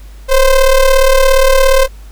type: ring-modulated tone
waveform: square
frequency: 258.4 Hz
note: C4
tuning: 21 cents flat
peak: -3 dBFS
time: 0.28-1.88 s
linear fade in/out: 50 ms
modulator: 277 Hz
effects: added 50 Hz sine -30 dBFS peak until 2.11 s + pink hiss -45 dBFS RMS until 2.11 s